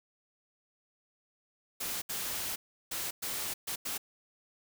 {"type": "noise bursts at uneven times", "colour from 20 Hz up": "white", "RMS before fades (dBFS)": -36, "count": 6, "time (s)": [[1.8, 2.02], [2.09, 2.56], [2.91, 3.11], [3.22, 3.54], [3.67, 3.76], [3.85, 3.98]], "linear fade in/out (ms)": 10, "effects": []}